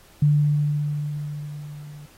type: tone with level ramp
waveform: sine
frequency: 147.6 Hz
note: D3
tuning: 9 cents sharp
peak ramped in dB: -13 to -38 dBFS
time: 0.22-2.06 s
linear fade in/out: 5 ms
effects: pink hiss -53 dBFS RMS until 2.17 s + AAC 48 kbps